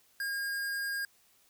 square tone, 1621 Hz, G#6, 42 cents flat, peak -33 dBFS, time 0.2-1.05 s, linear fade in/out 2 ms, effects white hiss -66 dBFS RMS until 1.49 s

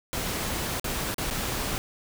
pink noise with dropouts, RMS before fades -30 dBFS, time 0.13-1.78 s, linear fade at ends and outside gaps 0 ms, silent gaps 0.797-0.843 / 1.144-1.182 / 1.302-1.309 s, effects none

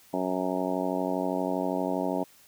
harmonic tone, 92.5 Hz, F#2, in tune, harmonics 2 / 3 / 4 / 5 / 6 / 7 / 8 / 9 / 10, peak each -35 / -31 / -35 / -37 / -35 / -33 / -42 / -37 / -38 dBFS, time 0.13-2.24 s, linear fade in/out 10 ms, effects white hiss -57 dBFS RMS until 2.47 s

